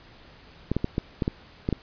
clicks, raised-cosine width 3 ms, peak -11 dBFS, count 8, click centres 0.716 / 0.766 / 0.844 / 0.981 / 1.222 / 1.279 / 1.689 / 1.727 s, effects pink hiss -51 dBFS RMS until 1.82 s + resampled to 11025 Hz

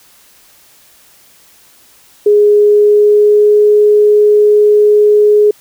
sine tone with pitch glide, 415.3 to 418.7 Hz, G#4 to G#4, 0 to +14 cents, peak -4 dBFS, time 2.26-5.51 s, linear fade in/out 5 ms, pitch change +14 cents, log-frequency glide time 2.55-3.62 s, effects white hiss -45 dBFS RMS until 5.6 s

